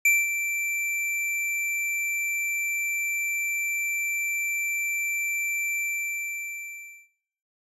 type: tone with ADSR envelope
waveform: square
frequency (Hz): 2343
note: D7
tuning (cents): -5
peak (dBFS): -17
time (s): 0.05-7.08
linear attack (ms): 4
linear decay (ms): 210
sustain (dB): -10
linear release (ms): 1300
effects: noise-tail reverb RT60 0.8 s tail -18 dB re dry + resampled to 32000 Hz